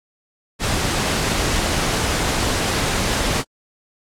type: noise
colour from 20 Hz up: pink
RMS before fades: -20 dBFS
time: 0.59-3.44 s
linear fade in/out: 50 ms
effects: low-pass 9000 Hz 12 dB/octave + AAC 64 kbps